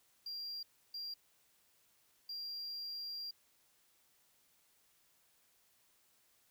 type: tone bursts at uneven times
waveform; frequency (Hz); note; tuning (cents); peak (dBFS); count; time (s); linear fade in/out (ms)
triangle; 4764; D8; +24; -40; 3; 0.26-0.63 / 0.94-1.14 / 2.29-3.31; 5
effects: white hiss -72 dBFS RMS until 6.5 s